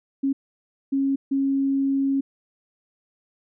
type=tone bursts at uneven times; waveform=sine; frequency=273.3 Hz; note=C#4; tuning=24 cents flat; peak=-19 dBFS; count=3; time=0.23-0.33 / 0.92-1.16 / 1.31-2.21 s; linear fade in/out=10 ms; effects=none